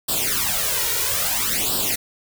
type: noise with flanger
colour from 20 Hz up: white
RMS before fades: -22 dBFS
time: 0.08-1.96 s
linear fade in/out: 10 ms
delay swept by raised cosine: 0.23 to 2.13 ms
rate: 0.6 Hz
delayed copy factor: +0.85
effects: none